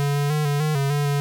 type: tone with pitch steps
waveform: square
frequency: 142.7 / 143.7 / 151.4 / 144 / 153.3 / 138.7 / 145 / 142.9 Hz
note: D3 / D3 / D#3 / D3 / D#3 / C#3 / D3 / D3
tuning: -49 / -37 / -47 / -34 / -25 / +1 / -22 / -47 cents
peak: -20 dBFS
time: 0-1.2 s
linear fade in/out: 0 ms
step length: 150 ms
effects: none